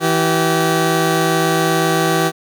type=tone pair together; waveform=15% pulse; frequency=163.2 / 384.1 Hz; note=E3 / G4; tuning=-17 / -35 cents; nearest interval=octave + minor third; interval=1482 cents; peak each=-10 dBFS; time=0-2.32 s; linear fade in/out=50 ms; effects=none